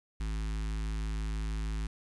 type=tone with notch filter; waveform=square; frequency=53.1 Hz; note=G#1; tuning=39 cents sharp; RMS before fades=-34 dBFS; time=0.2-1.87 s; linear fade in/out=5 ms; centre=580 Hz; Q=0.75; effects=resampled to 22050 Hz + 10-bit